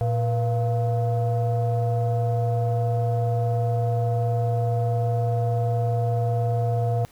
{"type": "tone cluster", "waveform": "sine", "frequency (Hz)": [115.6, 482.2, 692], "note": ["A#2", "B4", "F5"], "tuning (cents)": [-14, -41, -16], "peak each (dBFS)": [-20, -28, -27], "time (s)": [0.01, 7.05], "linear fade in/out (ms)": 0, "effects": ["tanh soft clip ceiling -15 dBFS", "pink hiss -54 dBFS RMS until 7.11 s"]}